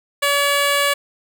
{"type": "tone", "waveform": "10% pulse", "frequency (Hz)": 569, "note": "C#5", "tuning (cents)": 45, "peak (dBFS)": -7, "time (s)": [0.22, 0.94], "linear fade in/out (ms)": 10, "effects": []}